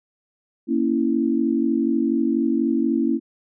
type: chord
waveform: sine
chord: A# diminished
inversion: none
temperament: equal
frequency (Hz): 233.1 / 277.2 / 329.6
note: A#3 / C#4 / E4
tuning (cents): 0 / 0 / 0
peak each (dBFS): -22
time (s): 0.67-3.2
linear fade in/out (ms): 50
effects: none